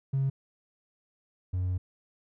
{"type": "tone pair in turn", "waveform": "triangle", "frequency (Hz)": [135.6, 91.5], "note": ["C#3", "F#2"], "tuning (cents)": [-38, -19], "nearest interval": "perfect fifth", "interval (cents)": 681, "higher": "first", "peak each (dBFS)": [-21, -24], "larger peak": "first", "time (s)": [[0.13, 0.3], [1.53, 1.78]], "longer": "second", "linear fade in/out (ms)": 10, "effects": ["tanh soft clip ceiling -21 dBFS"]}